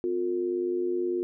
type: tone with amplitude modulation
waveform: sine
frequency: 356.4 Hz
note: F4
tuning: 35 cents sharp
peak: -22 dBFS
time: 0.04-1.23 s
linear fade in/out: 0 ms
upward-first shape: sine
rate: 98.6 Hz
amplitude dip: 70%
effects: none